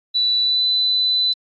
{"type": "tone with pitch glide", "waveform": "sine", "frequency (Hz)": [3960, 4001], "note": ["B7", "B7"], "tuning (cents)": [4, 22], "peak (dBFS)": -15, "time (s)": [0.14, 1.34], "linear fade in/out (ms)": 20, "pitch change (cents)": 18, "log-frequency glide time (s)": [0.42, 0.64], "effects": ["AAC 64 kbps"]}